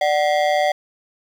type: ring-modulated tone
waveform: square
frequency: 670 Hz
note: E5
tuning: 28 cents sharp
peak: -13 dBFS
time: 0.01-0.72 s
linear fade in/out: 5 ms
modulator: 78.9 Hz
effects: low-pass 4000 Hz 12 dB/octave + 7-bit